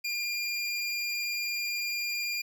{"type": "tone", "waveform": "25% pulse", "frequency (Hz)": 2403, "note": "D7", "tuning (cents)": 39, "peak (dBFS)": -26, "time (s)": [0.04, 2.42], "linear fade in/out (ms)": 10, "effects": []}